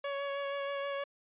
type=tone with vibrato; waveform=sawtooth; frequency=560 Hz; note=C#5; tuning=18 cents sharp; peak=-30 dBFS; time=0.04-1.04 s; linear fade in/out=5 ms; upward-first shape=sine; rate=6.3 Hz; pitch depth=14 cents each way; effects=resampled to 8000 Hz